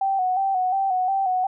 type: tone with vibrato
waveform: sine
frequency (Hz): 758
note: F#5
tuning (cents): +42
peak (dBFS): -19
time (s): 0.01-1.47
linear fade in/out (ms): 5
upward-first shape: square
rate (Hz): 2.8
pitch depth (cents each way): 47
effects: none